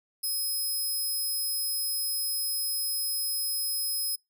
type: tone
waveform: 5% pulse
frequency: 5100 Hz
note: D#8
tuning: 42 cents sharp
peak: -22 dBFS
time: 0.23-4.16 s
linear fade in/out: 10 ms
effects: noise-tail reverb RT60 0.2 s tail -25 dB re dry